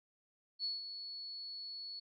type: tone with ADSR envelope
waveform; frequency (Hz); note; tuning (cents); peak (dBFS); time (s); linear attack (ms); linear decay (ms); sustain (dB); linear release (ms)
sine; 4401; C#8; -13; -34; 0.59-2; 51; 170; -9; 11
effects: none